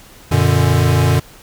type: chord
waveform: square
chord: Gb augmented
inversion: none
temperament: equal with one note detuned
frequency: 92.5 / 119.33 / 146.83 Hz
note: Gb2 / Bb2 / D3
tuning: 0 / +41 / 0 cents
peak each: -16 dBFS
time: 0.31-1.2 s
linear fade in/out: 10 ms
effects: pink hiss -42 dBFS RMS until 1.42 s